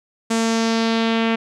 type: tone with low-pass filter sweep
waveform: sawtooth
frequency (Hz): 226.7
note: A#3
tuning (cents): -48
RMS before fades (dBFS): -19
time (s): 0.3-1.36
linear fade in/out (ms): 10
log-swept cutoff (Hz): 8000 to 2700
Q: 2
effects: none